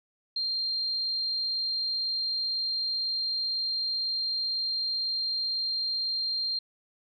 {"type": "tone", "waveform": "sine", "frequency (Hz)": 4186, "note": "C8", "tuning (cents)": 0, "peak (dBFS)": -27, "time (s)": [0.36, 6.59], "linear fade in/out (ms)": 5, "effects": []}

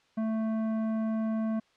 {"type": "tone with tanh clipping", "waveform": "sine", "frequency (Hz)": 220.9, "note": "A3", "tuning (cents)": 7, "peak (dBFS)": -29, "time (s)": [0.17, 1.6], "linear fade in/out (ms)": 10, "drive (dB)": 12, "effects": ["white hiss -66 dBFS RMS until 1.76 s", "low-pass 4000 Hz 12 dB/octave"]}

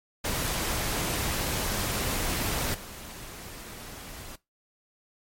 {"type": "noise with level steps", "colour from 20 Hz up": "pink", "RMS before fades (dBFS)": [-29, -42], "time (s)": [0.24, 4.36], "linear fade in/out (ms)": 10, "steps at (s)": 2.74, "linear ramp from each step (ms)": 5, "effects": ["noise-tail reverb RT60 0.2 s tail -20 dB re dry", "MP3 64 kbps"]}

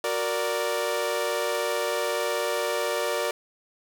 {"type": "chord", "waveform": "sawtooth", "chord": "Gb augmented", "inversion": "none", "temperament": "equal", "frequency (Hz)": [370, 466.2, 587.3], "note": ["Gb4", "Bb4", "D5"], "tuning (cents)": [0, 0, 0], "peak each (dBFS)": [-29, -25, -24], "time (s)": [0.04, 3.31], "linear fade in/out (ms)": 2, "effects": []}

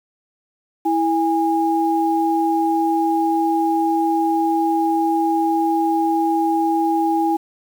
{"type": "tone pair together", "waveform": "sine", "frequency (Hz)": [327.8, 818.4], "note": ["E4", "G#5"], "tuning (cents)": [-10, -26], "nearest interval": "octave + major third", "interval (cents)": 1584, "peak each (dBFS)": -18, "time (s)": [0.85, 7.37], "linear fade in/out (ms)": 10, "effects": ["7-bit"]}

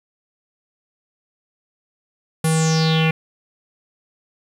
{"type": "tone with low-pass filter sweep", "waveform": "square", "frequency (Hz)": 160, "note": "D#3", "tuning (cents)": 49, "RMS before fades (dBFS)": -17, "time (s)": [2.44, 3.11], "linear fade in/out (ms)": 5, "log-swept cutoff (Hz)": [11000, 2400], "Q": 6, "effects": ["8-bit"]}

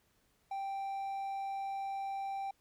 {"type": "tone", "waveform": "triangle", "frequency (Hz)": 784, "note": "G5", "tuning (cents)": 0, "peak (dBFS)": -34, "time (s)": [0.51, 2.51], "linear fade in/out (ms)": 5, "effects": ["pink hiss -73 dBFS RMS until 2.6 s"]}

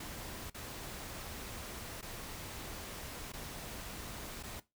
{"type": "noise with dropouts", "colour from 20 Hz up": "pink", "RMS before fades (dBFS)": -45, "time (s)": [0, 4.6], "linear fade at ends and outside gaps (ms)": 5, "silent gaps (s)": [[0.5, 0.544], [2.013, 2.025], [3.321, 3.334], [4.428, 4.434]], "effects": ["noise-tail reverb RT60 0.2 s tail -17 dB re dry"]}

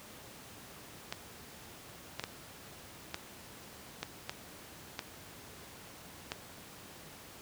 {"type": "clicks", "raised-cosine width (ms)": 0.2, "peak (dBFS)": -18, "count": 8, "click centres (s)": [1.125, 2.196, 2.239, 3.144, 4.03, 4.295, 4.992, 6.319], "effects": ["pink hiss -51 dBFS RMS until 7.41 s", "high-pass 80 Hz 12 dB/octave"]}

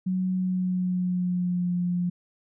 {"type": "tone with pitch glide", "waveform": "sine", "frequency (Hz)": [185.2, 177.04], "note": ["F#3", "F3"], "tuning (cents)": [2, 24], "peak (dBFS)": -23, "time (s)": [0.06, 2.1], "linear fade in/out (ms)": 10, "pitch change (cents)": -78, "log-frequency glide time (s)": [0.33, 1.74], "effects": []}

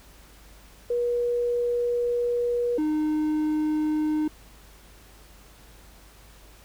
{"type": "tone pair in turn", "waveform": ["sine", "triangle"], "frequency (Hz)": [481.2, 306.5], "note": ["B4", "D#4"], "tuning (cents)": [-45, -26], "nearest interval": "minor sixth", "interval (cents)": 781, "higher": "first", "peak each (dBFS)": [-22, -20], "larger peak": "second", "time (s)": [[0.9, 2.78], [2.78, 4.28]], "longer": "first", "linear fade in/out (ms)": 5, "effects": ["added 50 Hz sine -51 dBFS peak until 6.64 s", "pink hiss -53 dBFS RMS until 6.64 s"]}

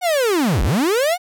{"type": "linear two-way sweep", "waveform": "45% pulse", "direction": "down then up", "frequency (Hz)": [748, 36.71, 748], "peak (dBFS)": -15, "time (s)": [0.01, 1.18], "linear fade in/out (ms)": 50, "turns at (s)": 0.63, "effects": []}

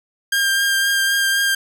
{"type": "tone with vibrato", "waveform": "sawtooth", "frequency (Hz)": 1600, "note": "G6", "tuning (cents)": 35, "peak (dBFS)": -12, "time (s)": [0.32, 1.55], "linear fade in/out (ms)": 5, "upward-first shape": "triangle", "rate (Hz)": 3.9, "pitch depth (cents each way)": 17, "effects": []}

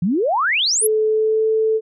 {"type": "exponential sweep", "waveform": "sine", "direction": "up", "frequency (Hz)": [159.2, 11840], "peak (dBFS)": -15, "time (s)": [0.02, 0.87], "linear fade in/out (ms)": 5}
{"type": "tone with pitch glide", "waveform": "sine", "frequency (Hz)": [433.7, 439.8], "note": ["A4", "A4"], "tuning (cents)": [-25, -1], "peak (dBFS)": -14, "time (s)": [0.81, 1.81], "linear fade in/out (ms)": 50, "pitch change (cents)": 24, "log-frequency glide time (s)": [1.06, 1.47]}
{"effects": []}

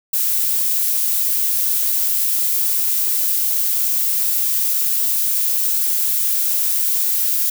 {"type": "noise", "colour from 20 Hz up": "violet", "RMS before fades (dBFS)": -18, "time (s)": [0.13, 7.5], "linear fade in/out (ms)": 5, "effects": []}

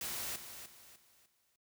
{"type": "noise with echo", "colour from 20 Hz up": "white", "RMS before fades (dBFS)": -40, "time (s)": [0.01, 0.36], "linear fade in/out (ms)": 2, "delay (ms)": 300, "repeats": 4, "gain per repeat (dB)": -9, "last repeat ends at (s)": 1.56, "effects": ["noise-tail reverb RT60 0.1 s tail -21 dB re dry"]}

